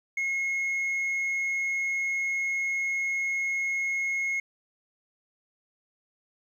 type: tone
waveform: sine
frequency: 2165 Hz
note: C#7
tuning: 41 cents flat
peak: -23 dBFS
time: 0.17-4.4 s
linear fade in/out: 5 ms
effects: tanh soft clip ceiling -25 dBFS + 10-bit